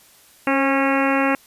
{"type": "harmonic tone with a mistuned harmonic", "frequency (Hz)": 273.4, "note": "C#4", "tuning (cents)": -24, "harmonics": [1, 2, 3, 4, 5, 6, 7, 8, 9, 10], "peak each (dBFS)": [-20, -23, -25, -26, -27, -28, -28, -29, -30, -30], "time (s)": [0.47, 1.35], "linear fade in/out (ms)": 2, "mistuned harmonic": 2, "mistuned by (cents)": -26, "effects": ["white hiss -51 dBFS RMS until 1.46 s", "resampled to 32000 Hz"]}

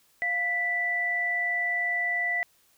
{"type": "tone pair together", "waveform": "sine", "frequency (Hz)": [698.5, 1975.7], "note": ["F5", "B6"], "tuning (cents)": [0, 0], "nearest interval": "octave + tritone", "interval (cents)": 1800, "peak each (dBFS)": [-34, -25], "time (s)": [0.22, 2.43], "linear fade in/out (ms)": 0, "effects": ["white hiss -64 dBFS RMS until 2.77 s"]}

